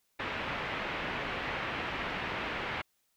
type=low-pass noise; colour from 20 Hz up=white; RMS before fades=-36 dBFS; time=0.19-2.82 s; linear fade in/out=10 ms; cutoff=2600 Hz; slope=24 dB/octave; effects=white hiss -75 dBFS RMS until 3.16 s